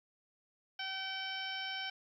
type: harmonic tone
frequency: 767 Hz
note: G5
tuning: 38 cents flat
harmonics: 1 / 2 / 3 / 4 / 5 / 6 / 7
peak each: -46 / -43 / -45 / -42 / -52 / -53 / -47 dBFS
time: 0.79-1.9 s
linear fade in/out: 5 ms
effects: 12-bit